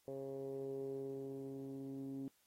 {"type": "tone with low-pass filter sweep", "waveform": "10% pulse", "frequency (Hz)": 135.8, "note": "C#3", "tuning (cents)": -35, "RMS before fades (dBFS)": -45, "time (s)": [0.08, 2.28], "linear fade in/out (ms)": 0, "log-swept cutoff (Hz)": [490, 290], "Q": 5.1, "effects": ["white hiss -75 dBFS RMS until 2.46 s", "AAC 48 kbps"]}